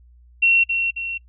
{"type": "tone with echo", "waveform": "sine", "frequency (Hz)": 2726, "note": "F7", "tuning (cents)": -43, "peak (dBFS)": -12, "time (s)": [0.42, 0.64], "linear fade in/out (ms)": 10, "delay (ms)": 270, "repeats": 2, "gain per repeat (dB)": -6, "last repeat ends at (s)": 1.18, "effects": ["noise-tail reverb RT60 0.1 s tail -23 dB re dry", "added 60 Hz sine -47 dBFS peak until 1.28 s"]}